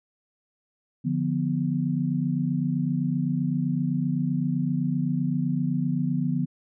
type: chord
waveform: sine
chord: B diminished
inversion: first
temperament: equal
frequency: 146.83 / 174.61 / 246.9 Hz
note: D3 / F3 / B3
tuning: 0 / 0 / 0 cents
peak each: -27 dBFS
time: 1.04-6.46 s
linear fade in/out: 20 ms
effects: none